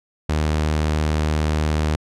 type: tone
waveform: sawtooth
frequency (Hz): 76.8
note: D#2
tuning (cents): -22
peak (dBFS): -14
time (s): 0.29-1.96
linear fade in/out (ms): 5
effects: low-pass 8000 Hz 12 dB/octave